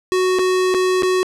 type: tone with dropouts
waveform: square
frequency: 370 Hz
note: F#4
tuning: in tune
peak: -15 dBFS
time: 0.12-1.23 s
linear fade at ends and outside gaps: 0 ms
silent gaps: 0.387-0.392 / 0.741-0.746 / 1.023-1.032 s
effects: low-pass 9000 Hz 12 dB/octave

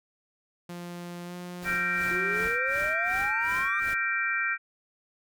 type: tone with pitch glide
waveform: sawtooth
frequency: 174.61 to 177.56 Hz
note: F3 to F3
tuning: 0 to +29 cents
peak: -33 dBFS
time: 0.69-2.48 s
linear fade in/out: 5 ms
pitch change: +29 cents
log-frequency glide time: 1.24-1.34 s
type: noise with tremolo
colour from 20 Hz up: pink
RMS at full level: -41 dBFS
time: 1.61-3.95 s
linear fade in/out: 20 ms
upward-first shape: sine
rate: 2.7 Hz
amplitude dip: 100%
type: chord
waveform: sine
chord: G minor seventh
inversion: third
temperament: equal with one note detuned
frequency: 1372.9 / 1568 / 1864.7 / 2349 Hz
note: F6 / G6 / Bb6 / D7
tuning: -30 / 0 / 0 / 0 cents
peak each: -32 / -30 / -32 / -30 dBFS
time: 1.64-4.58 s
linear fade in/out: 50 ms
type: exponential sweep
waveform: triangle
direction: up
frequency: 349.2 to 1220 Hz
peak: -31 dBFS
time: 2.11-3.8 s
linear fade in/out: 2 ms
effects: none

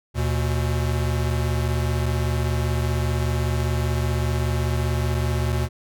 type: tone pair together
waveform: square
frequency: 75.5 / 120.54 Hz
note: D2 / B2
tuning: +48 / -42 cents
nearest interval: minor sixth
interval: 810 cents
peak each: -24 / -24 dBFS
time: 0.14-5.69 s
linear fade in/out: 50 ms
effects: none

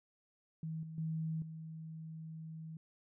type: tone with level steps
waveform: sine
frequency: 160 Hz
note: D#3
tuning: 49 cents sharp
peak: -38 / -44 / -35 / -44 dBFS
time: 0.63-2.77 s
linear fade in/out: 2 ms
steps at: 0.83 / 0.98 / 1.42 s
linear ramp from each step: 2 ms
effects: none

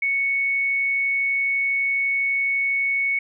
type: tone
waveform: sine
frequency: 2217 Hz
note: C#7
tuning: in tune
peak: -19 dBFS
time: 0.02-3.19 s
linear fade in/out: 5 ms
effects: none

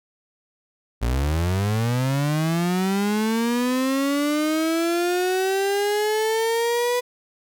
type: linear sweep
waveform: 35% pulse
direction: up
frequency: 55 to 493.9 Hz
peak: -18 dBFS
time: 1.01-7.01 s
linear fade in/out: 20 ms
effects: none

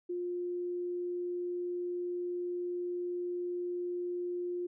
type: tone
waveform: sine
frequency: 353.8 Hz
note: F4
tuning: 23 cents sharp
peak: -33 dBFS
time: 0.09-4.67 s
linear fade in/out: 10 ms
effects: none

